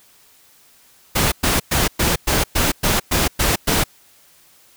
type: noise bursts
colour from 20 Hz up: pink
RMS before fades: -17 dBFS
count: 10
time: 1.15-3.84 s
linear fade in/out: 10 ms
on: 170 ms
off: 110 ms
effects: white hiss -52 dBFS RMS until 4.76 s